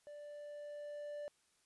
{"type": "tone with level ramp", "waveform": "triangle", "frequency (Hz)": 587.3, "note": "D5", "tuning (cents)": 0, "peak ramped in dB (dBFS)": [-47, -40], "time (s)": [0.07, 1.28], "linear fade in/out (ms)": 0, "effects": ["white hiss -75 dBFS RMS until 1.65 s", "resampled to 24000 Hz"]}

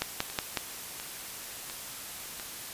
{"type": "two click trains", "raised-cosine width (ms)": 0.2, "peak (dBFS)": [-10, -22], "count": [4, 4], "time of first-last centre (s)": [[0.02, 0.572], [0.3, 2.398]], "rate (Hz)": [5.43, 1.43], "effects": ["white hiss -41 dBFS RMS until 2.73 s", "resampled to 32000 Hz"]}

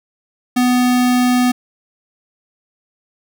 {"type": "tone", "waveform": "square", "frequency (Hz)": 248.5, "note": "B3", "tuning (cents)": 11, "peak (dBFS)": -12, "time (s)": [0.56, 1.52], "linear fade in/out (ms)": 10, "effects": []}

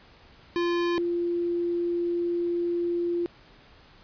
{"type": "tone pair in turn", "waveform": ["square", "sine"], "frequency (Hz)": [345.9, 345.9], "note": ["F4", "F4"], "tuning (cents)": [-17, -17], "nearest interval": "unison", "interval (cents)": 0, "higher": "neither", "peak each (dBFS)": -24, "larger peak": "neither", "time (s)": [[0.56, 0.98], [0.98, 3.26]], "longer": "second", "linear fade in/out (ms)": 0, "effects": ["pink hiss -54 dBFS RMS until 4.03 s", "resampled to 11025 Hz"]}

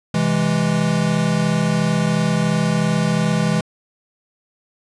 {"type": "chord", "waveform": "square", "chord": "C augmented", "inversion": "none", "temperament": "equal", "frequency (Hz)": [130.81, 164.81, 207.7], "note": ["C3", "E3", "G#3"], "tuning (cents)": [0, 0, 0], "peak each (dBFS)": [-25, -19, -21], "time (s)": [0.14, 3.61], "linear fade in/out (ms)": 5, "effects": ["resampled to 22050 Hz", "9-bit"]}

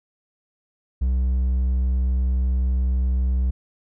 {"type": "tone with hard clipping", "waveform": "sine", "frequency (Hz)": 63.7, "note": "C2", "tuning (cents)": -46, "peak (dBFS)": -19, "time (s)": [1.01, 3.51], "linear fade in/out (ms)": 10, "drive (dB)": 3, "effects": []}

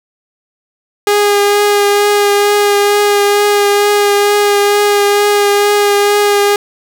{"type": "tone with vibrato", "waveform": "sawtooth", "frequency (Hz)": 409.3, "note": "G#4", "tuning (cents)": -25, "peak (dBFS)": -4, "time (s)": [1.07, 6.56], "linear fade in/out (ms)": 2, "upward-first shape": "triangle", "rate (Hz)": 2.2, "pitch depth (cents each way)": 17, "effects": []}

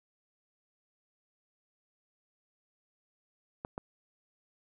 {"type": "clicks", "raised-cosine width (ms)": 1, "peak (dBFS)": -23, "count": 2, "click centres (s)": [3.649, 3.779], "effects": []}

